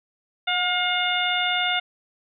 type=harmonic tone with a mistuned harmonic; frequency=713 Hz; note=F5; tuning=36 cents sharp; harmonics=1 / 2 / 3 / 4 / 5; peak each=-27 / -27 / -27 / -27 / -27 dBFS; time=0.47-1.8 s; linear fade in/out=10 ms; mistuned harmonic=1; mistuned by=+29 cents; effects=none